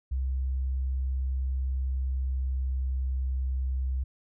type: tone with pitch glide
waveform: sine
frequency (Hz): 65.41 to 65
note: C2 to C2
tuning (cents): 0 to -11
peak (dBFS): -26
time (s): 0.11-4.04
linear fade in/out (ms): 10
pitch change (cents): -11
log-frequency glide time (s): 1.73-3.23
effects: none